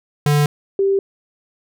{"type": "tone pair in turn", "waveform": ["square", "sine"], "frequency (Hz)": [146.83, 392], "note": ["D3", "G4"], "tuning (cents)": [0, 0], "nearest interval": "octave + perfect fourth", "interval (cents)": 1700, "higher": "second", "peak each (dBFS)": -13, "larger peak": "neither", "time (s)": [[0.26, 0.46], [0.79, 0.99]], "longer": "neither", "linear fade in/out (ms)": 2, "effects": []}